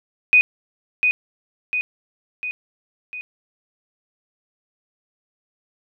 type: tone with echo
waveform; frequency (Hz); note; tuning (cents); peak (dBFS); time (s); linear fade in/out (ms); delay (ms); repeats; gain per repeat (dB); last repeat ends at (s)
sine; 2489; D#7; 0; -9; 0.33-0.41; 0; 700; 4; -5; 3.21
effects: none